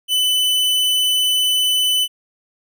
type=tone; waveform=45% pulse; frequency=3005 Hz; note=F#7; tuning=26 cents sharp; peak=-14 dBFS; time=0.08-2.08 s; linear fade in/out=50 ms; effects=none